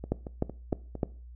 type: two click trains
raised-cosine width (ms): 2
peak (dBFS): -13 / -24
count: 4 / 5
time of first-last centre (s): 0.12-1.032 / 0.04-0.953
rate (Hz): 3.29 / 4.38
effects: noise-tail reverb RT60 0.4 s tail -20 dB re dry + added 60 Hz sine -44 dBFS peak until 1.35 s